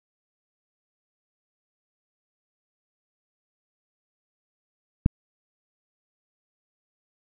click, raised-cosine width 5 ms, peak -5 dBFS, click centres 5.061 s, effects none

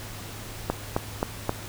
click train, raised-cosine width 1 ms, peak -9 dBFS, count 4, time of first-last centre 0.7-1.494 s, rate 3.78 Hz, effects added 104 Hz sine -41 dBFS peak until 1.68 s + pink hiss -40 dBFS RMS until 1.68 s

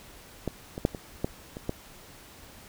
clicks, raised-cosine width 2 ms, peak -15 / -21 / -8 / -22 / -13 / -24 / -15 dBFS, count 7, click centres 0.477 / 0.779 / 0.851 / 0.948 / 1.245 / 1.569 / 1.694 s, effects pink hiss -50 dBFS RMS until 2.68 s

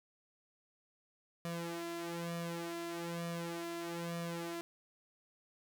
sawtooth tone with flanger, 169.6 Hz, E3, 50 cents sharp, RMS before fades -41 dBFS, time 1.45-4.61 s, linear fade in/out 0 ms, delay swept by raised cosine 1.7 to 3 ms, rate 1.1 Hz, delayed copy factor +0.85, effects none

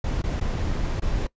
brown noise with dropouts, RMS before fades -25 dBFS, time 0.04-1.27 s, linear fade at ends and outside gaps 5 ms, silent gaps 0.22-0.238 / 0.4-0.41 / 0.999-1.02 s, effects noise-tail reverb RT60 0.1 s tail -21 dB re dry + resampled to 16000 Hz

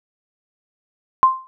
sine tone with exponential decay, 1046.5 Hz, C6, in tune, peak -5 dBFS, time 1.23-1.47 s, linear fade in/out 0 ms, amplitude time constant 51 ms, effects none

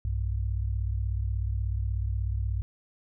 sine tone pair together, 61.74 / 98.22 Hz, B1 / G2, 0 / +4 cents, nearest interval minor sixth, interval 804 cents, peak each -28 / -30 dBFS, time 0.05-2.62 s, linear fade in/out 0 ms, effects none

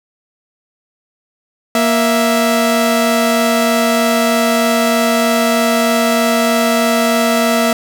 sawtooth tone pair together, 234.4 / 660 Hz, A#3 / E5, +10 / +2 cents, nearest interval octave + tritone, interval 1792 cents, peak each -10 dBFS, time 1.75-7.73 s, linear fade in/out 2 ms, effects none

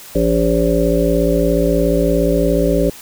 harmonic tone, 57 Hz, A#1, 38 cents flat, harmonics 1 / 3 / 5 / 7 / 9 / 10, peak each -19 / -19 / -19 / -19 / -19 / -19 dBFS, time 0.15-2.9 s, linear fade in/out 5 ms, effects white hiss -37 dBFS RMS until 3.01 s

